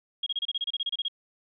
sine tone bursts, 3272 Hz, G#7, 26 cents flat, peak -26 dBFS, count 14, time 0.23-1.083 s, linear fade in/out 5 ms, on 34 ms, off 29 ms, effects none

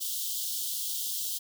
white high-pass noise, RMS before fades -33 dBFS, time 0-1.39 s, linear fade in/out 20 ms, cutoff 3000 Hz, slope 96 dB/octave, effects none

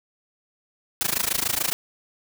white noise with amplitude modulation, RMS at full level -21 dBFS, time 1.01-1.73 s, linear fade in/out 0 ms, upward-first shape sine, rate 26.9 Hz, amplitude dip 95%, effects none

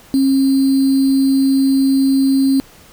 sine tone with sample-and-hold, 270 Hz, C#4, 45 cents flat, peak -10 dBFS, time 0.14-2.6 s, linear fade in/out 0 ms, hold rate 4410 Hz, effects pink hiss -44 dBFS RMS until 2.92 s

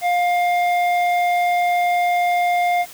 square tone with low-pass filter, 706 Hz, F5, 19 cents sharp, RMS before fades -18 dBFS, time 0.01-2.86 s, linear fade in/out 50 ms, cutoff 2200 Hz, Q 1.2, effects white hiss -40 dBFS RMS until 2.93 s

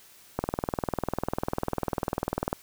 click train, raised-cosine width 1 ms, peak -12 dBFS, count 44, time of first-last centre 0.39-2.529 s, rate 20.1 Hz, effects white hiss -54 dBFS RMS until 2.62 s

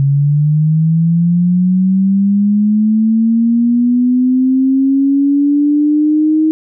sine linear sweep, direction up, 137.1 to 315.2 Hz, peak -8 dBFS, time 0-6.51 s, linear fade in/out 0 ms, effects none

